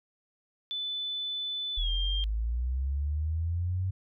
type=tone with pitch glide; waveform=sine; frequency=3500 to 3191 Hz; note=A7 to G7; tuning=-10 to +30 cents; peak=-31 dBFS; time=0.71-2.24 s; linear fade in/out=0 ms; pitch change=-160 cents; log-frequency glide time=1.76-1.9 s
type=linear sweep; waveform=sine; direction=up; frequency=38.89 to 95.1 Hz; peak=-27 dBFS; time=1.77-3.91 s; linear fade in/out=10 ms
effects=none